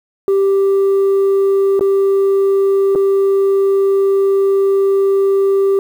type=tone with dropouts; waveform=sine; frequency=392 Hz; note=G4; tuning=in tune; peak=-7 dBFS; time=0.28-5.79 s; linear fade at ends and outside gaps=1 ms; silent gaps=1.794-1.809 / 2.951-2.957 s; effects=tanh soft clip ceiling -9 dBFS + 7-bit